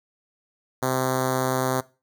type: tone with notch filter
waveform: 5% pulse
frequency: 129.8 Hz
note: C3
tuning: 13 cents flat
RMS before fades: -24 dBFS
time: 0.82-1.81 s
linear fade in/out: 10 ms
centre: 2700 Hz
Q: 0.58
effects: noise-tail reverb RT60 0.3 s tail -20 dB re dry